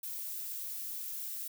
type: noise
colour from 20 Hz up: violet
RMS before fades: -40 dBFS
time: 0.03-1.48 s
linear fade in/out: 5 ms
effects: none

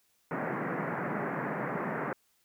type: band-pass noise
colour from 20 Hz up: pink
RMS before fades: -34 dBFS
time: 0.31-2.13 s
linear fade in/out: 2 ms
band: 140 to 2000 Hz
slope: 48 dB/octave
effects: white hiss -71 dBFS RMS until 2.44 s

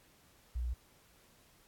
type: tone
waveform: sine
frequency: 60.4 Hz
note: B1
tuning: 38 cents flat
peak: -33 dBFS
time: 0.55-0.74 s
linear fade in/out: 10 ms
effects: pink hiss -65 dBFS RMS until 1.67 s + AAC 64 kbps

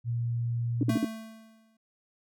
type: tone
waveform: sine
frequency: 118.1 Hz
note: A#2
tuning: 23 cents sharp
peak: -27 dBFS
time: 0.04-0.98 s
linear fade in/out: 50 ms
type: tone bursts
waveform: sine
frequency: 284.7 Hz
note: C#4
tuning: 46 cents sharp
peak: -22 dBFS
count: 4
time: 0.81-1.047 s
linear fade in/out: 2 ms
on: 21 ms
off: 51 ms
type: tone with exponential decay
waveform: square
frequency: 222.1 Hz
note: A3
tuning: 16 cents sharp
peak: -27 dBFS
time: 0.89-1.77 s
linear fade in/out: 5 ms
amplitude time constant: 190 ms
effects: none

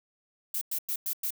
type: noise bursts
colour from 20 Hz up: violet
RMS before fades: -31 dBFS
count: 5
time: 0.54-1.306 s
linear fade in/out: 5 ms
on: 74 ms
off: 99 ms
effects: none

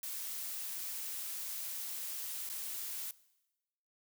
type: noise with dropouts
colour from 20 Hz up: blue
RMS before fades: -41 dBFS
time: 0.03-3.11 s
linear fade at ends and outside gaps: 2 ms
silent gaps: 2.492-2.498 s
effects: noise-tail reverb RT60 1.0 s tail -20 dB re dry

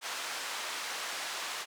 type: band-pass noise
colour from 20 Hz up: pink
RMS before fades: -38 dBFS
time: 0.01-1.66 s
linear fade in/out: 50 ms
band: 890 to 7600 Hz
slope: 12 dB/octave
effects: none

